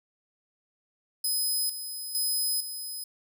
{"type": "tone with tremolo", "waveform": "10% pulse", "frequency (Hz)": 5040, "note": "D#8", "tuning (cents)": 21, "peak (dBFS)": -20, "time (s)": [1.24, 3.04], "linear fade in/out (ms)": 5, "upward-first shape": "square", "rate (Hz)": 1.1, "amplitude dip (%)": 65, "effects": []}